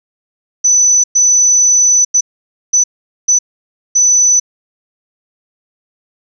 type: tone bursts at uneven times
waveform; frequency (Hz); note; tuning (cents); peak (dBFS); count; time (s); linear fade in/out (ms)
sine; 5990; F#8; +20; -6; 6; 0.64-1.04 / 1.15-2.05 / 2.14-2.21 / 2.73-2.84 / 3.28-3.39 / 3.95-4.4; 10
effects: none